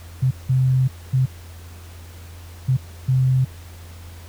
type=tone bursts at uneven times; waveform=sine; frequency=130 Hz; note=C3; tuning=11 cents flat; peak=-14 dBFS; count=5; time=0.22-0.31 / 0.49-0.88 / 1.13-1.26 / 2.68-2.77 / 3.08-3.45 s; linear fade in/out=10 ms; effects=added 85 Hz sine -37 dBFS peak until 4.28 s + pink hiss -46 dBFS RMS until 4.28 s